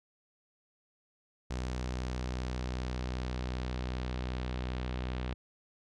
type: tone with low-pass filter sweep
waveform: sawtooth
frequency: 62.6 Hz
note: B1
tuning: 24 cents sharp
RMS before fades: -36 dBFS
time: 1.5-5.34 s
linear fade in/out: 10 ms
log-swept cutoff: 6400 to 3500 Hz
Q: 1.4
effects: none